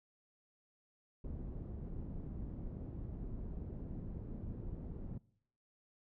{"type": "low-pass noise", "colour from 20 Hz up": "pink", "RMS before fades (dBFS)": -44, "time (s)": [1.24, 5.18], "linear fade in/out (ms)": 5, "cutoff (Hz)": 260, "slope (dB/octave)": 12, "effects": ["noise-tail reverb RT60 0.7 s tail -23 dB re dry"]}